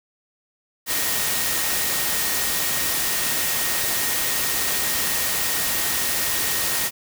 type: tone in noise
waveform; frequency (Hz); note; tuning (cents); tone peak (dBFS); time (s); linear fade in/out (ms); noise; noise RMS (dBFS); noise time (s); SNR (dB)
sine; 1864.7; A#6; 0; -33; 0.86-6.91; 50; white; -23; 0.86-6.91; -13
effects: none